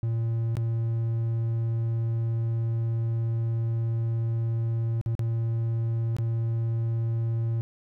triangle tone with dropouts, 114.6 Hz, A#2, 29 cents flat, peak -22 dBFS, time 0.03-7.61 s, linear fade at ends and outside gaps 0 ms, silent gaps 0.554-0.569 / 5.013-5.061 / 5.152-5.193 / 6.166-6.185 s, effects none

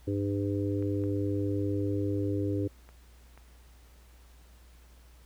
harmonic tone, 100.3 Hz, G2, 40 cents sharp, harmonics 1 / 3 / 4 / 5, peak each -31 / -31 / -35 / -38 dBFS, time 0.07-2.68 s, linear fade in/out 10 ms
clicks, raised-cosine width 0.5 ms, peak -37 dBFS, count 4, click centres 0.825 / 1.038 / 2.89 / 3.376 s
effects added 60 Hz sine -53 dBFS peak until 5.25 s + pink hiss -62 dBFS RMS until 5.25 s

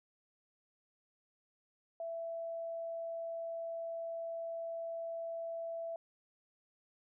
sine tone, 665 Hz, E5, 15 cents sharp, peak -38 dBFS, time 2-5.96 s, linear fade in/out 2 ms, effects none

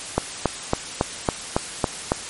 click train, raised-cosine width 1 ms, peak -3 dBFS, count 8, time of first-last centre 0.18-2.119 s, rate 3.61 Hz, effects white hiss -33 dBFS RMS until 2.29 s + MP3 48 kbps

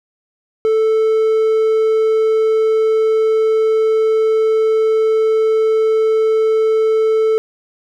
triangle tone, 440 Hz, A4, in tune, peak -9 dBFS, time 0.65-7.38 s, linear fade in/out 0 ms, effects none

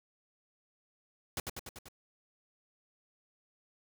pink noise with echo, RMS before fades -36 dBFS, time 1.37-1.4 s, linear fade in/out 2 ms, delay 97 ms, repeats 5, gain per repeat -3 dB, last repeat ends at 1.885 s, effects none

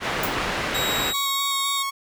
white low-pass noise, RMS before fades -26 dBFS, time 0-1.14 s, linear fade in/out 50 ms, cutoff 2100 Hz, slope 12 dB/octave
violet noise with exponential decay, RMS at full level -24 dBFS, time 0.23-0.38 s, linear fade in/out 5 ms, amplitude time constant 31 ms
sawtooth tone with pitch glide, 3813 to 3719 Hz, A#7 to A#7, +38 to -5 cents, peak -22 dBFS, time 0.74-1.83 s, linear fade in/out 10 ms, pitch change -43 cents, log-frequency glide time 1.13-1.67 s
sawtooth tone with vibrato, 1108.7 Hz, C#6, in tune, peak -21 dBFS, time 1.13-1.91 s, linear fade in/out 20 ms, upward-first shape square, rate 3.9 Hz, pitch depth 12 cents each way
effects none

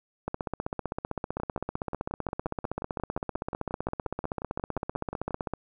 two click trains, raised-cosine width 1 ms, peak -20 / -16 dBFS, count 23 / 83, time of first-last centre 1.4-5.308 / 0.28-5.536 s, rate 5.63 / 15.6 Hz, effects none

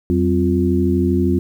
harmonic tone with a mistuned harmonic, 87.4 Hz, F2, 2 cents sharp, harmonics 1 / 2 / 3 / 4, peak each -19 / -19 / -19 / -19 dBFS, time 0.1-1.39 s, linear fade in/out 0 ms, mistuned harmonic 2, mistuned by +140 cents, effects 8-bit

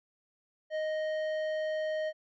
triangle tone with tanh clipping, 622.3 Hz, D#5, in tune, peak -32 dBFS, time 0.7-2.13 s, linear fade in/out 50 ms, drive 15 dB, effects none

